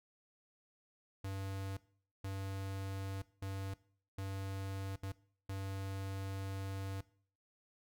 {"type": "tone bursts at uneven times", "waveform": "square", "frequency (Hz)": 97.1, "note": "G2", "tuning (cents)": -16, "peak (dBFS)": -40, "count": 6, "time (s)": [[1.24, 1.77], [2.24, 3.22], [3.42, 3.74], [4.18, 4.96], [5.03, 5.12], [5.49, 7.01]], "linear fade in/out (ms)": 5, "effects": ["noise-tail reverb RT60 0.5 s tail -19 dB re dry"]}